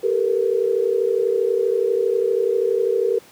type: tone cluster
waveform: sine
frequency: 390.7 / 446.3 / 478.7 Hz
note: G4 / A4 / A#4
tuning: -6 / +25 / +46 cents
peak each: -21 dBFS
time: 0.03-3.19 s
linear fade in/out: 10 ms
effects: pink hiss -48 dBFS RMS until 3.31 s + high-pass 150 Hz 12 dB/octave